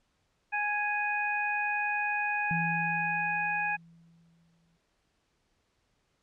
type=harmonic tone; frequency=830.6 Hz; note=G#5; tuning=in tune; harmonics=1 / 2 / 3; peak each=-32 / -32 / -32 dBFS; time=0.52-3.77 s; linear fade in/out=20 ms
type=tone with exponential decay; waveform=sine; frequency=167.1 Hz; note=E3; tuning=24 cents sharp; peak=-29 dBFS; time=2.51-4.77 s; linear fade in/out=0 ms; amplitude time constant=490 ms
effects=pink hiss -74 dBFS RMS until 6.22 s + low-pass 7000 Hz 12 dB/octave

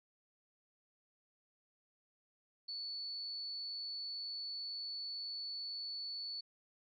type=tone; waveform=sine; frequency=4449 Hz; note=C#8; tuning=5 cents sharp; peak=-40 dBFS; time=2.68-6.41 s; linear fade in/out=10 ms; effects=MP3 96 kbps

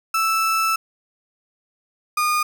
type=tone pair in turn; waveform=35% pulse; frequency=1318.5 / 1221.5 Hz; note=E6 / D#6; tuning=0 / -32 cents; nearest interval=minor second; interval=132 cents; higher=first; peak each=-16 dBFS; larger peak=neither; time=0.14-0.76 / 2.17-2.43 s; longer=first; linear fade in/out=5 ms; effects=none

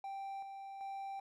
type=tone with tremolo; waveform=triangle; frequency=784 Hz; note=G5; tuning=in tune; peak=-39 dBFS; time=0.04-1.2 s; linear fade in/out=2 ms; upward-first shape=square; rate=1.3 Hz; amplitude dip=40%; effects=none

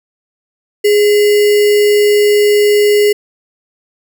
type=tone with sample-and-hold; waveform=sine; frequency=415.3 Hz; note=G#4; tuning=in tune; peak=-6 dBFS; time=0.84-3.13 s; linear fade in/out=10 ms; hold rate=2450 Hz; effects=none

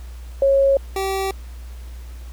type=tone pair in turn; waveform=sine / 25% pulse; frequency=548 / 386.4 Hz; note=C#5 / G4; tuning=-20 / -25 cents; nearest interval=tritone; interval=605 cents; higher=first; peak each=-12 / -17 dBFS; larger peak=first; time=0.42-0.77 / 0.96-1.31 s; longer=neither; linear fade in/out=2 ms; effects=added 60 Hz sine -32 dBFS peak until 2.32 s + pink hiss -49 dBFS RMS until 2.32 s

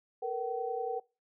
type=tone cluster; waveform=sine; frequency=450.2 / 480.8 / 764 Hz; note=A4 / B4 / G5; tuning=+40 / -46 / -45 cents; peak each=-37 / -36 / -36 dBFS; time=0.22-1 s; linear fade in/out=10 ms; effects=noise-tail reverb RT60 0.3 s tail -23 dB re dry

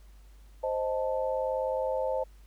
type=chord; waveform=sine; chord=A diminished; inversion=first; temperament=equal; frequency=523.3 / 622.3 / 880 Hz; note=C5 / Eb5 / A5; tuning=0 / 0 / 0 cents; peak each=-29 / -33 / -35 dBFS; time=0.63-2.24 s; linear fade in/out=10 ms; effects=added 50 Hz sine -50 dBFS peak until 2.46 s + pink hiss -65 dBFS RMS until 2.46 s

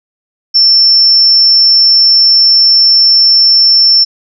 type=tone; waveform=sine; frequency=5380 Hz; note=E8; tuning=34 cents sharp; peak=-3 dBFS; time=0.54-4.05 s; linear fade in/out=20 ms; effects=none

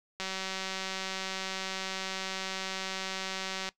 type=click train; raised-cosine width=0.2 ms; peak=-18 dBFS; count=664; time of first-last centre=0.2-3.689 s; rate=190 Hz; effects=noise-tail reverb RT60 0.1 s tail -19 dB re dry

